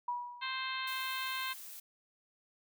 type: tone with exponential decay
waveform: sine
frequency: 970 Hz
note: B5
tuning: 31 cents flat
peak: -31 dBFS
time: 0.08-0.77 s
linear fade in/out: 5 ms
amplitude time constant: 150 ms
type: harmonic tone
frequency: 523.3 Hz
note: C5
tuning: in tune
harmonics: 2 / 3 / 4 / 5 / 6 / 7 / 8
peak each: -40 / -42 / -43 / -44 / -45 / -45 / -46 dBFS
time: 0.41-1.54 s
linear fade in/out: 20 ms
type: noise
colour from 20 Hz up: blue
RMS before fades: -48 dBFS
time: 0.87-1.8 s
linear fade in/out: 5 ms
effects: none